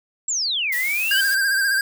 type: exponential two-way sweep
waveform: sine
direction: down then up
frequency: 7780 to 1900 to 3120 Hz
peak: -20 dBFS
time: 0.28-1.21 s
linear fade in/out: 5 ms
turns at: 0.75 s
type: noise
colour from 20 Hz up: blue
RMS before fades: -30 dBFS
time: 0.72-1.35 s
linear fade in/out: 5 ms
type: tone with vibrato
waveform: square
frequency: 1590 Hz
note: G6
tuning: 24 cents sharp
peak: -18 dBFS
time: 1.11-1.81 s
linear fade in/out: 2 ms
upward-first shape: sine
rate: 15 Hz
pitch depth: 49 cents each way
effects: none